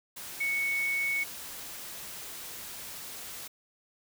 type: tone in noise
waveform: sine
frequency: 2218 Hz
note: C#7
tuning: in tune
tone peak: -27 dBFS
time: 0.4-1.24 s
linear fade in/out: 10 ms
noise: white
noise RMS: -42 dBFS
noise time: 0.16-3.48 s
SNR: +12 dB
effects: none